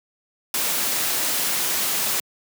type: noise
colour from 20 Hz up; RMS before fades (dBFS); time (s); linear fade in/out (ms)
white; -23; 0.54-2.2; 2
effects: high-pass 150 Hz 12 dB/octave